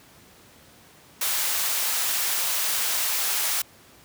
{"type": "high-pass noise", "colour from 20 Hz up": "white", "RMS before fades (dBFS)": -25, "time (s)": [1.21, 3.62], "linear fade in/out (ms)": 5, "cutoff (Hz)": 700, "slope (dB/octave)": 12, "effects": ["pink hiss -52 dBFS RMS until 4.04 s", "high-pass 80 Hz 12 dB/octave"]}